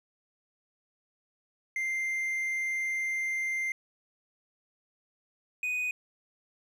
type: tone pair in turn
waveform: triangle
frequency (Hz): 2093 / 2489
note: C7 / D#7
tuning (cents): 0 / 0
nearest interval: minor third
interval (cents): 300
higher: second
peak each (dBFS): -27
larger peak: neither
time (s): 1.76-3.72 / 5.63-5.91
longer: first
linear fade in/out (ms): 2
effects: none